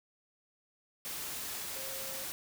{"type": "tone in noise", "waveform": "sine", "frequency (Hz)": 535, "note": "C5", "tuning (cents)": 38, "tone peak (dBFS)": -47, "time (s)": [1.76, 2.24], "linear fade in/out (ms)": 0, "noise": "white", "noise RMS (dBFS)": -40, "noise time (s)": [1.05, 2.32], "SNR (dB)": -10, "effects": []}